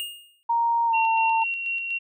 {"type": "tone with exponential decay", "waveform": "square", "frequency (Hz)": 2837, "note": "F7", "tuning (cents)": 27, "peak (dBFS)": -27, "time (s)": [0, 0.43], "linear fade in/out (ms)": 0, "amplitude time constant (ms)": 93}
{"type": "tone with pitch glide", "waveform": "sine", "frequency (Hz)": [932.3, 898.5], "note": ["A#5", "A5"], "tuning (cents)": [0, 36], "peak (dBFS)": -19, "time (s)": [0.49, 1.44], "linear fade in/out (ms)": 10, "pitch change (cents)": -64, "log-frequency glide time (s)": [0.86, 0.95]}
{"type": "tone with tremolo", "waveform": "sine", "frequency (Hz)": 2741, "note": "F7", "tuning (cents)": -33, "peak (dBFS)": -24, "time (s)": [0.93, 1.99], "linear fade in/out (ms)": 20, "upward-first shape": "square", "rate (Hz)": 4.1, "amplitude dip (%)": 35}
{"effects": []}